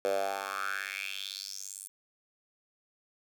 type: tone with high-pass filter sweep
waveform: 10% pulse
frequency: 97.8 Hz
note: G2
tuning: 4 cents flat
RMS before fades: -36 dBFS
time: 0.05-1.88 s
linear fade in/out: 0 ms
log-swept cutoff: 510 to 9500 Hz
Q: 5
effects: none